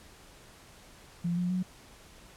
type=tone with pitch steps; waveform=sine; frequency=172.5 / 177.86 / 183.39 Hz; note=F3 / F3 / F#3; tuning=-21 / +32 / -15 cents; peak=-27 dBFS; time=1.24-1.63 s; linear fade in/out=10 ms; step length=130 ms; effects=pink hiss -54 dBFS RMS until 2.36 s + low-pass 11000 Hz 12 dB/octave